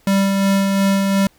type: tone with tremolo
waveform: square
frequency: 196 Hz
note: G3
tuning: in tune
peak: -13 dBFS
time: 0.07-1.27 s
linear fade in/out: 2 ms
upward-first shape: sine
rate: 2.8 Hz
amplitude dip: 30%
effects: pink hiss -55 dBFS RMS until 1.38 s